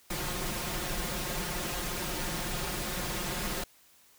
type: noise with comb filter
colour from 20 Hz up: pink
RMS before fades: -34 dBFS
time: 0.1-3.64 s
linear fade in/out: 5 ms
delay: 5.6 ms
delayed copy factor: +0.75
effects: white hiss -61 dBFS RMS until 4.18 s